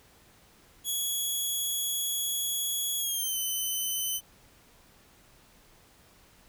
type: tone with pitch glide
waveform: 5% pulse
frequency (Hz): 3353 to 3039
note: G#7 to F#7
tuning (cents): +16 to +46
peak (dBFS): -21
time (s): 0.84-4.21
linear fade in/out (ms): 50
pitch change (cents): -170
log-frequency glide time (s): 2.98-3.38
effects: pink hiss -59 dBFS RMS until 6.48 s